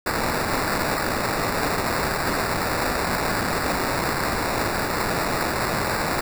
violet noise with sample-and-hold, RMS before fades -24 dBFS, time 0.06-6.21 s, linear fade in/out 5 ms, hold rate 3150 Hz, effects none

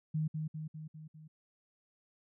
sine tone with echo, 155.56 Hz, D#3, in tune, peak -30 dBFS, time 0.14-0.28 s, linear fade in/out 10 ms, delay 200 ms, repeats 5, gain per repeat -4 dB, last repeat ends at 1.28 s, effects none

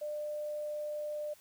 sine tone, 598 Hz, D5, 31 cents sharp, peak -35 dBFS, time 0.01-1.34 s, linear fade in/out 10 ms, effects white hiss -61 dBFS RMS until 1.4 s

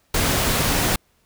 pink noise, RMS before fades -20 dBFS, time 0.14-0.96 s, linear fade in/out 5 ms, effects pink hiss -63 dBFS RMS until 1.25 s

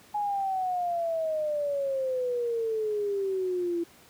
sine exponential sweep, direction down, 840 to 336.7 Hz, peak -26 dBFS, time 0.14-3.84 s, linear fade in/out 10 ms, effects pink hiss -55 dBFS RMS until 4.09 s + high-pass 100 Hz 12 dB/octave

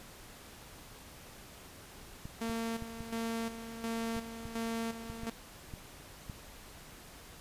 clicks, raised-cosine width 5 ms, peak -30 dBFS, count 10, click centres 2.255 / 2.497 / 2.823 / 3.006 / 4.166 / 4.455 / 5.1 / 5.234 / 5.738 / 6.298 s
sawtooth tone with tremolo, 228.2 Hz, A#3, 37 cents flat, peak -30 dBFS, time 2.41-5.3 s, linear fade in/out 5 ms, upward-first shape square, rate 1.4 Hz, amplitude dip 65%
effects pink hiss -52 dBFS RMS until 7.4 s + resampled to 32000 Hz

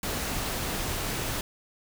pink noise, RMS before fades -31 dBFS, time 0.03-1.41 s, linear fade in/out 2 ms, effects none

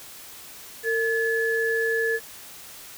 sine tone pair together, 454.5 / 1716 Hz, A#4 / A6, -44 / -44 cents, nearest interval octave + major seventh, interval 2300 cents, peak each -24 dBFS, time 0.83-2.2 s, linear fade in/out 50 ms, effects white hiss -43 dBFS RMS until 2.97 s

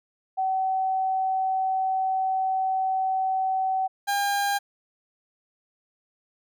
sine / 30% pulse tone pair in turn, 760 / 805.2 Hz, F#5 / G5, +46 / +46 cents, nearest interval minor second, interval 100 cents, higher second, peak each -22 / -20 dBFS, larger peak second, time 0.37-3.88 / 4.07-4.59 s, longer first, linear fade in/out 20 ms, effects none

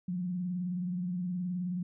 sine tone with vibrato, 179.3 Hz, F3, 46 cents sharp, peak -31 dBFS, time 0.08-1.83 s, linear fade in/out 5 ms, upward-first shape sine, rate 19 Hz, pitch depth 64 cents each way, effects none

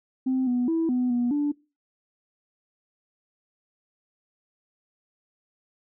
sine tone with pitch steps, 260.1 / 246.3 / 327.5 / 249.8 / 242.3 / 291.7 Hz, C4 / B3 / E4 / B3 / B3 / D4, -10 / -5 / -11 / +20 / -33 / -12 cents, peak -20 dBFS, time 0.26-1.52 s, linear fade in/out 10 ms, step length 210 ms, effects noise-tail reverb RT60 0.3 s tail -23 dB re dry + tanh soft clip ceiling -18 dBFS

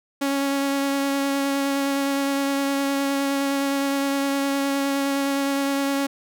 sawtooth tone with vibrato, 277.2 Hz, C#4, in tune, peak -17 dBFS, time 0.21-6.07 s, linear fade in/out 10 ms, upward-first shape sine, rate 9.7 Hz, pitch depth 12 cents each way, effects none

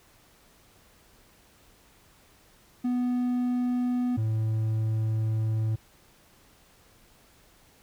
triangle tone pair in turn, 247 / 110.03 Hz, B3 / A2, 0 / 0 cents, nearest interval octave + major second, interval 1400 cents, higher first, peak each -22 dBFS, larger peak neither, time 2.84-4.17 / 4.17-5.76 s, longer second, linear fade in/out 10 ms, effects pink hiss -59 dBFS RMS until 7.82 s

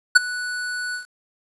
square tone with ADSR envelope, 1480 Hz, F#6, in tune, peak -6 dBFS, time 0.15-1.06 s, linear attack 13 ms, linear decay 18 ms, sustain -20 dB, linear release 120 ms, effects resampled to 24000 Hz + 8-bit

